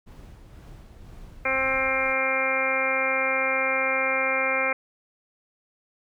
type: noise with tremolo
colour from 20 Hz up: brown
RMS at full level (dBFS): -43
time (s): 0.06-2.14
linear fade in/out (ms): 20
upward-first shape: sine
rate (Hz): 2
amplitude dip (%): 35
type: harmonic tone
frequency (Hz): 264.7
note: C4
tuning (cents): +20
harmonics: 1 / 2 / 3 / 4 / 5 / 6 / 7 / 8 / 9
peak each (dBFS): -38 / -28 / -34 / -33 / -31 / -32 / -38 / -27 / -27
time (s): 1.45-4.73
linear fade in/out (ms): 5
effects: none